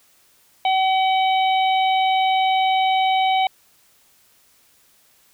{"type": "harmonic tone", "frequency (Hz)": 760, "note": "F#5", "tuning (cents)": 46, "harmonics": [1, 3, 4, 5], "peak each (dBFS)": [-16, -26, -28, -30], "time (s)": [0.65, 3.47], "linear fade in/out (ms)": 2, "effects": ["white hiss -57 dBFS RMS until 5.33 s"]}